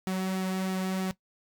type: tone with flanger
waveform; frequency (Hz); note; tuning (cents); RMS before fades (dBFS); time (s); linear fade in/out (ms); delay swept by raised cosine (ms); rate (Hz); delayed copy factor
sawtooth; 188; F#3; +28; -30; 0.07-1.11; 0; 1.9 to 3.4; 3.1; -0.55
effects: noise-tail reverb RT60 0.1 s tail -17 dB re dry